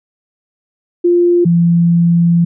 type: tone pair in turn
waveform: sine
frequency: 349.2 / 170.42 Hz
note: F4 / F3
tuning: 0 / -42 cents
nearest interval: octave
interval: 1242 cents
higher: first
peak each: -7 / -7 dBFS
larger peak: neither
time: 1.04-1.45 / 1.45-2.45 s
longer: second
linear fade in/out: 10 ms
effects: none